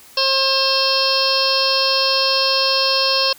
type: harmonic tone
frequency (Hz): 535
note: C5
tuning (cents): +38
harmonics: 1 / 2 / 3 / 5 / 6 / 7 / 8 / 9 / 10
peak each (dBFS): -22 / -23 / -30 / -24 / -26 / -30 / -20 / -23 / -21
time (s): 0.17-3.33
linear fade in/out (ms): 5
effects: white hiss -45 dBFS RMS until 3.38 s